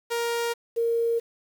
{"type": "tone pair in turn", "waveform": ["sawtooth", "sine"], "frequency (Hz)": [469.1, 464], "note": ["A#4", "A#4"], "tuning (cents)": [11, -8], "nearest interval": "unison", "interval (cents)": 19, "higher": "first", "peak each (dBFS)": -21, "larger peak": "neither", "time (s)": [[0.1, 0.54], [0.76, 1.2]], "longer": "neither", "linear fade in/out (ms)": 20, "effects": ["8-bit"]}